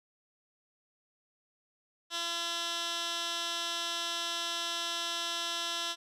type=tone with band-pass filter; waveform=15% pulse; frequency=340 Hz; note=F4; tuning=46 cents flat; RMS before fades=-35 dBFS; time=2.1-5.96 s; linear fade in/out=50 ms; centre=4000 Hz; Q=1.5; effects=none